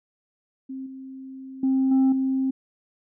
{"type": "tone with level steps", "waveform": "sine", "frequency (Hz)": 264.8, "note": "C4", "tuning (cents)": 21, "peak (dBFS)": [-31, -36, -17, -13, -20], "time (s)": [0.69, 2.51], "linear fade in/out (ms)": 10, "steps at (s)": [0.86, 1.63, 1.91, 2.12], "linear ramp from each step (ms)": 5, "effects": ["tanh soft clip ceiling -15 dBFS"]}